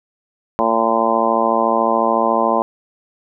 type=harmonic tone; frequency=113.9 Hz; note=A#2; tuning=40 cents flat; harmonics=2 / 3 / 4 / 5 / 6 / 7 / 8 / 9; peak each=-23 / -24 / -24 / -20 / -21 / -22 / -22 / -19 dBFS; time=0.59-2.62 s; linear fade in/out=0 ms; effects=none